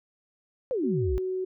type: exponential sweep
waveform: sine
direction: down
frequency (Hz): 550 to 51.1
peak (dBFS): -25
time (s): 0.71-1.18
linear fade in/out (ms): 0
type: tone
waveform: sine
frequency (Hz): 372.8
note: F#4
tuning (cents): +13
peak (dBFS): -27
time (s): 0.83-1.45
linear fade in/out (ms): 10
effects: none